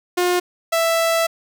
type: tone pair in turn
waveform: sawtooth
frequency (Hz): 357 / 661.2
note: F4 / E5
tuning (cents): +38 / +5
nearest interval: major seventh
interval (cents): 1067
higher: second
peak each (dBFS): -12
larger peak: neither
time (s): 0.17-0.4 / 0.72-1.27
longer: second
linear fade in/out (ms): 10
effects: none